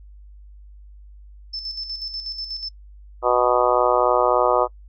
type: tone with tremolo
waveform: sine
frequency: 5274 Hz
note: E8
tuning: in tune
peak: -26 dBFS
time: 1.53-2.69 s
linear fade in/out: 10 ms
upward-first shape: square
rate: 8.2 Hz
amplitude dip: 55%
type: harmonic tone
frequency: 123.47 Hz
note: B2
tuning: in tune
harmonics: 3 / 4 / 5 / 6 / 7 / 8 / 9 / 10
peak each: -25 / -21 / -21 / -24 / -26 / -25 / -25 / -24 dBFS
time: 3.22-4.68 s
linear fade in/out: 50 ms
effects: noise-tail reverb RT60 0.1 s tail -26 dB re dry + added 50 Hz sine -41 dBFS peak until 4.88 s